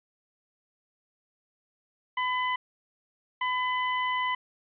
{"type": "tone pair in turn", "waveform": "25% pulse", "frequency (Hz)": [1005, 1005], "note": ["B5", "B5"], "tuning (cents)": [30, 30], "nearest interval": "unison", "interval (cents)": 0, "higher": "neither", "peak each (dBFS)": -22, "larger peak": "neither", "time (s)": [[2.17, 2.56], [3.41, 4.35]], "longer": "second", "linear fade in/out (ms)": 5, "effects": ["resampled to 8000 Hz", "9-bit"]}